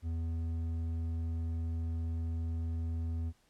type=tone with hard clipping; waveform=sine; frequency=82.41 Hz; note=E2; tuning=in tune; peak=-34 dBFS; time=0.02-3.33 s; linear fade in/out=50 ms; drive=6 dB; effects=pink hiss -70 dBFS RMS until 3.49 s + low-pass 11000 Hz 12 dB/octave